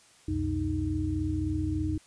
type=tone cluster; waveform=sine; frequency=66 / 89.5 / 124.7 / 309.9 Hz; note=C2 / F2 / B2 / D#4; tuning=+16 / +43 / +17 / -7 cents; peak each=-35 / -31 / -37 / -30 dBFS; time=0.28-1.98 s; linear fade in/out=5 ms; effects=white hiss -58 dBFS RMS until 2.06 s + resampled to 22050 Hz